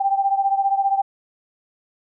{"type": "beating tone pair", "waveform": "sine", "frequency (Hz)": [784, 799], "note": ["G5", "G5"], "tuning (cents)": [0, 33], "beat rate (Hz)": 15, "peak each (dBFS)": [-18, -22], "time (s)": [0, 1.02], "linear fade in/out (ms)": 10, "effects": []}